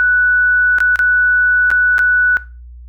sine tone with dropouts, 1481 Hz, F#6, 1 cent sharp, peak -9 dBFS, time 0-2.37 s, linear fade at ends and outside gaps 0 ms, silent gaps 0.785-0.804 / 0.958-0.991 / 1.704-1.714 / 1.982-1.991 s, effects noise-tail reverb RT60 0.3 s tail -17 dB re dry + added 60 Hz sine -32 dBFS peak until 2.88 s

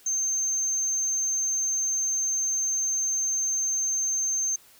sine tone, 6310 Hz, G8, 10 cents sharp, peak -22 dBFS, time 0.06-4.56 s, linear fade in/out 5 ms, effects tanh soft clip ceiling -21 dBFS + white hiss -55 dBFS RMS until 4.79 s

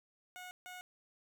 15% pulse tone bursts at uneven times, 728 Hz, F#5, 28 cents flat, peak -40 dBFS, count 2, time 0.36-0.51 / 0.66-0.81 s, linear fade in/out 0 ms, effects none

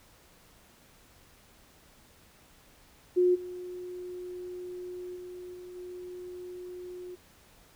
sine tone with level steps, 360 Hz, F#4, 47 cents flat, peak -20 / -37 / -40 / -42 / -39 dBFS, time 3.16-7.16 s, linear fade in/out 20 ms, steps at 3.34 / 5.15 / 5.53 / 5.75 s, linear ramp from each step 20 ms, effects pink hiss -59 dBFS RMS until 7.75 s

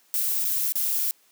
violet noise with dropouts, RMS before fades -25 dBFS, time 0.14-1.11 s, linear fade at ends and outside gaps 0 ms, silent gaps 0.445-0.45 / 0.722-0.755 s, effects white hiss -61 dBFS RMS until 1.31 s + high-pass 200 Hz 12 dB/octave

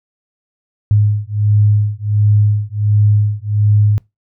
sine beating tone pair, 103.83 / 105.23 Hz, G#2 / G#2, 0 / +23 cents, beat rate 1.4 Hz, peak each -13 dBFS, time 0.91-3.98 s, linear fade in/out 0 ms, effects noise-tail reverb RT60 0.2 s tail -24 dB re dry

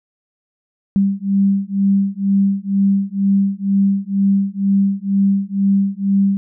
sine beating tone pair, 196 / 198.1 Hz, G3 / G3, 0 / +18 cents, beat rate 2.1 Hz, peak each -16 dBFS, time 0.96-6.37 s, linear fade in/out 0 ms, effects none

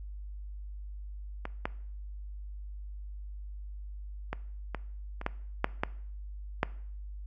clicks, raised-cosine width 0.5 ms, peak -20 / -15 / -18 / -19 / -24 / -14 / -10 / -12 / -10 dBFS, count 9, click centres 1.454 / 1.655 / 4.33 / 4.747 / 5.214 / 5.264 / 5.644 / 5.835 / 6.631 s, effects noise-tail reverb RT60 0.6 s tail -20 dB re dry + added 50 Hz sine -39 dBFS peak until 7.26 s

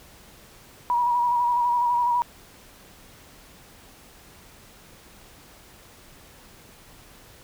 sine tone with vibrato, 964 Hz, B5, 42 cents flat, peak -19 dBFS, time 0.9-2.22 s, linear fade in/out 0 ms, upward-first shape square, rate 12 Hz, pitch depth 28 cents each way, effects pink hiss -50 dBFS RMS until 7.43 s

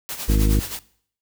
white noise with tremolo, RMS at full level -29 dBFS, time 0.09-0.79 s, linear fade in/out 0 ms, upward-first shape sine, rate 9.6 Hz, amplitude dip 65%
harmonic tone, 51.91 Hz, G#1, in tune, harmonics 1 / 2 / 3 / 4 / 5 / 6 / 7 / 9, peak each -15 / -24 / -29 / -26 / -29 / -29 / -35 / -33 dBFS, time 0.28-0.6 s, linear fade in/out 10 ms
effects noise-tail reverb RT60 0.6 s tail -20 dB re dry

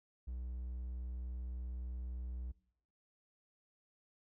triangle tone, 61.74 Hz, B1, in tune, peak -38 dBFS, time 0.27-2.52 s, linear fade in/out 10 ms, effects noise-tail reverb RT60 0.7 s tail -21 dB re dry

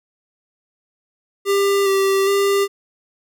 square tone with pitch steps, 397.9 / 389.7 / 398 Hz, G4 / G4 / G4, +26 / -10 / +26 cents, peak -15 dBFS, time 1.45-2.68 s, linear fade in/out 50 ms, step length 410 ms, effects none

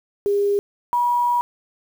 sine tone pair in turn, 404.7 / 965.9 Hz, G#4 / B5, -45 / -39 cents, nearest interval octave + minor third, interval 1506 cents, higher second, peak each -16 dBFS, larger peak neither, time 0.26-0.59 / 0.93-1.41 s, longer second, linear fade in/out 0 ms, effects 7-bit

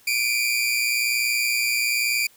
sawtooth tone pair together, 2314 / 2435 Hz, D7 / D#7, -26 / -38 cents, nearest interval minor second, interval 88 cents, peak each -20 dBFS, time 0.07-2.27 s, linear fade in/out 5 ms, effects white hiss -55 dBFS RMS until 2.36 s

